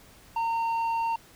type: tone with tanh clipping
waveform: sine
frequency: 916 Hz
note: A#5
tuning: 31 cents flat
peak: -26 dBFS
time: 0.36-1.16 s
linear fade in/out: 5 ms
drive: 6 dB
effects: pink hiss -54 dBFS RMS until 1.35 s